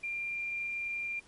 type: tone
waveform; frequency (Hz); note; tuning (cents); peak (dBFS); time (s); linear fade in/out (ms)
sine; 2387; D7; +28; -33; 0.03-1.2; 10
effects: pink hiss -60 dBFS RMS until 1.27 s + MP3 48 kbps